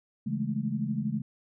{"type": "chord", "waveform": "sine", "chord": "A major seventh", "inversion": "first", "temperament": "equal", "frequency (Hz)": [138.59, 164.81, 207.7, 220], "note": ["C#3", "E3", "G#3", "A3"], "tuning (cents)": [0, 0, 0, 0], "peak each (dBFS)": [-34, -37, -32, -32], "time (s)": [0.26, 1.22], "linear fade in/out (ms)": 10, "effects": []}